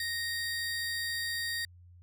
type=tone pair together; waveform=35% pulse; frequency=1864.7 / 4699 Hz; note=A#6 / D8; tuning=0 / 0 cents; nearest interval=octave + major third; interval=1600 cents; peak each=-32 / -36 dBFS; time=0-1.65 s; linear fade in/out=2 ms; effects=added 88 Hz sine -52 dBFS peak until 2.02 s